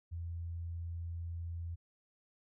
sine tone, 84.6 Hz, E2, 45 cents sharp, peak -38 dBFS, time 0.11-1.76 s, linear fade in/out 20 ms, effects none

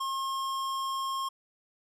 sine tone with hard clipping, 1074 Hz, C6, 45 cents sharp, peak -32 dBFS, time 0-1.29 s, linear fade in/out 10 ms, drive 16 dB, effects none

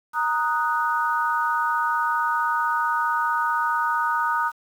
sine chord, D# minor, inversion second, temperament equal, 932.3 / 1244.5 / 1480 Hz, A#5 / D#6 / F#6, 0 / 0 / 0 cents, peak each -24 / -24 / -26 dBFS, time 0.13-4.52 s, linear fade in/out 50 ms, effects 8-bit

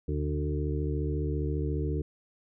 harmonic tone with a mistuned harmonic, 74.6 Hz, D2, 28 cents sharp, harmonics 1 / 2 / 4 / 5 / 6, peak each -30 / -33 / -36 / -37 / -38 dBFS, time 0.08-2.02 s, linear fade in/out 5 ms, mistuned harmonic 1, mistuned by +31 cents, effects none

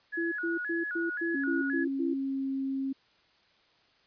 sine tone with vibrato, 1568 Hz, G6, in tune, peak -32 dBFS, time 0.12-1.85 s, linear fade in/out 20 ms, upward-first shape square, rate 1.9 Hz, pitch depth 130 cents each way
sine tone bursts, 336.2 Hz, E4, 34 cents sharp, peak -29 dBFS, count 8, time 0.17-2.14 s, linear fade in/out 10 ms, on 150 ms, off 110 ms
sine tone with pitch glide, 274.8 to 269.3 Hz, C#4 to C#4, -15 to -50 cents, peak -29 dBFS, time 1.34-2.93 s, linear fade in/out 10 ms, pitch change -35 cents, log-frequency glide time 1.52-2.55 s
effects white hiss -65 dBFS RMS until 4.06 s + resampled to 11025 Hz

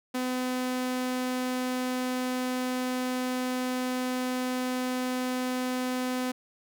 sawtooth tone, 253.3 Hz, B3, 44 cents sharp, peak -24 dBFS, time 0.14-6.32 s, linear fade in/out 10 ms, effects none

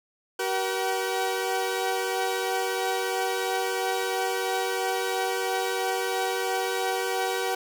sawtooth tone cluster, 380 / 477.1 / 763 Hz, F#4 / A#4 / G5, +46 / +40 / -47 cents, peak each -26 dBFS, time 0.39-7.55 s, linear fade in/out 5 ms, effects none

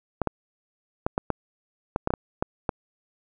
clicks, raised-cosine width 1 ms, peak -9 dBFS, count 11, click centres 0.217 / 0.273 / 1.065 / 1.179 / 1.303 / 1.961 / 2.074 / 2.105 / 2.138 / 2.425 / 2.692 s, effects none

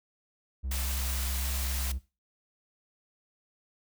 triangle tone, 65.41 Hz, C2, in tune, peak -29 dBFS, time 0.63-1.99 s, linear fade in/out 20 ms
white high-pass noise, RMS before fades -36 dBFS, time 0.71-1.92 s, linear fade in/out 5 ms, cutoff 510 Hz, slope 24 dB/octave
effects noise-tail reverb RT60 0.3 s tail -18 dB re dry

